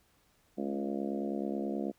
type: harmonic tone with a mistuned harmonic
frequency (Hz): 69.3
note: C#2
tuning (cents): 0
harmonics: 3 / 4 / 5 / 6 / 7 / 8 / 9 / 10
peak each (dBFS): -36 / -38 / -38 / -46 / -43 / -45 / -45 / -46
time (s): 0.57-1.92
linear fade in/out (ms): 20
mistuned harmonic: 3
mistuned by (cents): +19
effects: pink hiss -69 dBFS RMS until 1.98 s